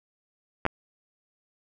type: clicks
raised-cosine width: 0.5 ms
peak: -9 dBFS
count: 2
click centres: 0.653 / 0.664 s
effects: none